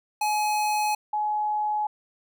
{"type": "tone pair in turn", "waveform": ["square", "sine"], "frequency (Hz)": [845, 845], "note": ["G#5", "G#5"], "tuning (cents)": [30, 30], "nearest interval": "unison", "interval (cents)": 0, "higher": "neither", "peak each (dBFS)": -23, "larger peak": "neither", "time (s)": [[0.21, 0.95], [1.13, 1.87]], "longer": "neither", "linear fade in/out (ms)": 5, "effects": []}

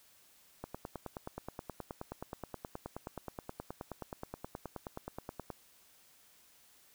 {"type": "click train", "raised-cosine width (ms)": 1, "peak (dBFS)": -26, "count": 47, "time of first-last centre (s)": [0.64, 5.503], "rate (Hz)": 9.46, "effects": ["white hiss -64 dBFS RMS until 6.94 s"]}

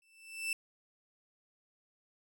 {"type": "tone with exponential growth", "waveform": "40% pulse", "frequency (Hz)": 2657, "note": "E7", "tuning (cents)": 13, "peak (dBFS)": -29, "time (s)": [0.02, 0.53], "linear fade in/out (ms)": 2, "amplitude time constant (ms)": 110, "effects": []}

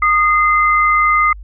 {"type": "tone pair together", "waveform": "sine", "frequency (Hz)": [1231, 2072], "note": ["D#6", "C7"], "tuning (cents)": [-19, -17], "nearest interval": "major sixth", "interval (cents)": 902, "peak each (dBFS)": [-11, -15], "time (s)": [0.02, 1.33], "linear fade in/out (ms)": 5, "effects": ["added 50 Hz sine -30 dBFS peak until 1.43 s"]}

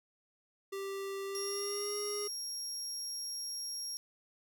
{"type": "tone with pitch glide", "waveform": "square", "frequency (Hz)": [392, 413.6], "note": ["G4", "G#4"], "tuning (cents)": [0, -7], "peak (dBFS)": -38, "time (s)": [0.72, 2.28], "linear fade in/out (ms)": 10, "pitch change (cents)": 93, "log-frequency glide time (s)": [1.26, 1.96]}
{"type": "tone", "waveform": "30% pulse", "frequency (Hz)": 5588, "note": "F8", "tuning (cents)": 0, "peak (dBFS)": -34, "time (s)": [1.35, 3.97], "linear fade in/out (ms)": 0}
{"effects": []}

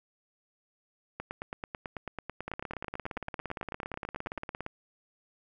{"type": "two click trains", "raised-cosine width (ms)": 0.5, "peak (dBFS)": [-21, -21], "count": [39, 30], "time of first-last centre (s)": [[2.48, 4.664], [1.2, 4.38]], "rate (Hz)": [17.4, 9.12], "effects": []}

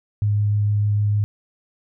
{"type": "tone with vibrato", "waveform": "sine", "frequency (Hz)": 103.83, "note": "G#2", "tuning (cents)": 0, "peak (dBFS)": -16, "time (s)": [0.22, 1.24], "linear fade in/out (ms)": 0, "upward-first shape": "triangle", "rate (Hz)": 6.6, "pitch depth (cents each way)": 9, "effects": []}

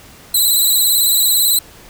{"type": "tone with vibrato", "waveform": "5% pulse", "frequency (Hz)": 3979, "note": "B7", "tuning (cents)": 12, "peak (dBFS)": -4, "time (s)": [0.34, 1.59], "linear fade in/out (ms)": 5, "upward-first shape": "square", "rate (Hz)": 18, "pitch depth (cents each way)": 39, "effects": ["pink hiss -41 dBFS RMS until 1.89 s"]}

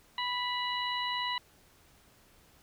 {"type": "harmonic tone with a mistuned harmonic", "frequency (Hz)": 987.8, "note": "B5", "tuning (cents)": 0, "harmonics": [1, 2, 3, 4], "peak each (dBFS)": [-34, -37, -37, -38], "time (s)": [0.18, 1.38], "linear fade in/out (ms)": 2, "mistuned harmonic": 3, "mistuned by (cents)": -28, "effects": ["pink hiss -62 dBFS RMS until 2.62 s"]}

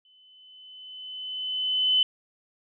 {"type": "tone with exponential growth", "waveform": "sine", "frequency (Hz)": 3026, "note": "F#7", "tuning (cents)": 38, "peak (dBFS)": -17, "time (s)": [0.05, 2.03], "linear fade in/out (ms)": 2, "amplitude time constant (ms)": 430, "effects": []}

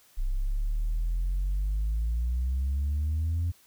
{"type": "exponential sweep", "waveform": "sine", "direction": "up", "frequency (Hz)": [31.46, 87.31], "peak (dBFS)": -23, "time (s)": [0.17, 3.52], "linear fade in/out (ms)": 20, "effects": ["tanh soft clip ceiling -23 dBFS", "white hiss -60 dBFS RMS until 3.66 s"]}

